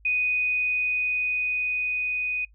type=tone with level ramp; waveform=sine; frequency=2489 Hz; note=D#7; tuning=in tune; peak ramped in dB=-21 to -25 dBFS; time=0.05-2.45 s; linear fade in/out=5 ms; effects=noise-tail reverb RT60 0.1 s tail -22 dB re dry + added 52 Hz sine -52 dBFS peak until 2.54 s